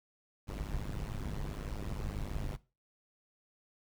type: noise with amplitude modulation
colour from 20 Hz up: brown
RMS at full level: -34 dBFS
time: 0.47-2.57 s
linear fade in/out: 20 ms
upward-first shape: sine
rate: 102 Hz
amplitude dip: 95%
effects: noise-tail reverb RT60 0.3 s tail -19 dB re dry